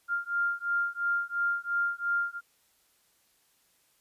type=beating tone pair; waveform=sine; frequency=1396.9 / 1399.8 Hz; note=F6 / F6; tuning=0 / +4 cents; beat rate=2.9 Hz; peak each=-30 dBFS; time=0.08-2.41 s; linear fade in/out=50 ms; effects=white hiss -68 dBFS RMS until 4 s + resampled to 32000 Hz